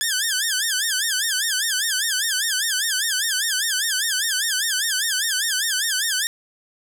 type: tone with vibrato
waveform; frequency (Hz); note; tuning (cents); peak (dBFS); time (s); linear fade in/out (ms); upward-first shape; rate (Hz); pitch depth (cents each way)
10% pulse; 1661; G#6; 0; -11; 0.01-6.27; 0; sine; 5; 190
effects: 8-bit